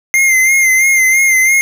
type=tone with vibrato; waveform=square; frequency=2100 Hz; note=C7; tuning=6 cents sharp; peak=-8 dBFS; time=0.14-1.61 s; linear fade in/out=0 ms; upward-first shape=sine; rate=3 Hz; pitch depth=45 cents each way; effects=none